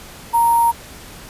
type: tone with sample-and-hold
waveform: sine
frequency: 932.3 Hz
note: A#5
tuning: in tune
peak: -11 dBFS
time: 0.33-0.72 s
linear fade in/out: 20 ms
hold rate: 11025 Hz
effects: pink hiss -38 dBFS RMS until 1.29 s + resampled to 32000 Hz